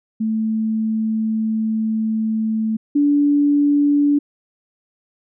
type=tone pair in turn; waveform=sine; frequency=220 / 289 Hz; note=A3 / D4; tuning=0 / -28 cents; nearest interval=perfect fourth; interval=472 cents; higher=second; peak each=-17 / -12 dBFS; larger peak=second; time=0.2-2.77 / 2.95-4.19 s; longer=first; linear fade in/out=10 ms; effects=none